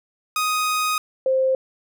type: tone pair in turn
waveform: sawtooth / sine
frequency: 1249 / 525.1 Hz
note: D#6 / C5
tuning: +6 / +6 cents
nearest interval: octave + minor third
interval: 1500 cents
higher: first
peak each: -16 dBFS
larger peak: neither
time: 0.36-0.98 / 1.26-1.55 s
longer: first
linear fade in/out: 2 ms
effects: none